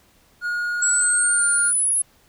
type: tone with pitch glide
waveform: triangle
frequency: 1437 to 1421.3 Hz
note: F6 to F6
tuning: +49 to +30 cents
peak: -20 dBFS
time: 0.41-1.73 s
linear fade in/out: 50 ms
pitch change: -19 cents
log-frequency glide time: 1.36-1.45 s
type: exponential sweep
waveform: sine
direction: up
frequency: 7640 to 10700 Hz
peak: -17 dBFS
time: 0.82-2.02 s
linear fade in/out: 5 ms
effects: pink hiss -57 dBFS RMS until 2.28 s